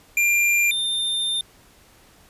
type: tone pair in turn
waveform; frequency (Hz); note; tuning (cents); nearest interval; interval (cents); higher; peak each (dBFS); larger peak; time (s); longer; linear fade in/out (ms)
square; 2387 / 3607; D7 / A7; +28 / +42; perfect fifth; 714; second; -17 / -22; first; 0.17-0.71 / 0.71-1.41; second; 2
effects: pink hiss -53 dBFS RMS until 2.29 s + resampled to 32000 Hz